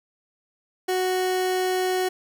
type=tone; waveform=30% pulse; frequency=369.7 Hz; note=F#4; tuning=1 cent flat; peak=-19 dBFS; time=0.88-2.09 s; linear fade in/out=10 ms; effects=none